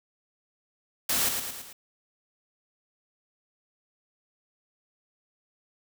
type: noise with echo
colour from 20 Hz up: white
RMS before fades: -26 dBFS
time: 1.09-1.29 s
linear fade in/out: 5 ms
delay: 110 ms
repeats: 4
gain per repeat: -5 dB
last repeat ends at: 1.73 s
effects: none